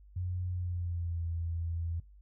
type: tone with pitch glide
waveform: sine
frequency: 90.3 to 83.77 Hz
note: F#2 to E2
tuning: -42 to +28 cents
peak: -32 dBFS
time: 0.16-2 s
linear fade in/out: 5 ms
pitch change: -130 cents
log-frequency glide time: 0.52-1.24 s
effects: noise-tail reverb RT60 0.2 s tail -21 dB re dry + added 50 Hz sine -53 dBFS peak until 2.21 s